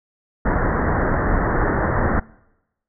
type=low-pass noise; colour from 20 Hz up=pink; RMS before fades=-19 dBFS; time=0.45-2.2 s; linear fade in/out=10 ms; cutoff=1900 Hz; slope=96 dB/octave; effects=noise-tail reverb RT60 0.9 s tail -23 dB re dry